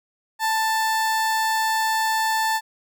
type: tone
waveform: 30% pulse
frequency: 884 Hz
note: A5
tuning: 8 cents sharp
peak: -17 dBFS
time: 0.39-2.61 s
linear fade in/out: 50 ms
effects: none